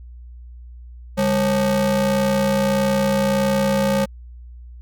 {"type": "ring-modulated tone", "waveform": "square", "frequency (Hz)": 170.6, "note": "F3", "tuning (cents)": -40, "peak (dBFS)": -14, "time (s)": [1.17, 4.06], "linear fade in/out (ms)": 20, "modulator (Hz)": 372, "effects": ["added 60 Hz sine -36 dBFS peak until 4.81 s"]}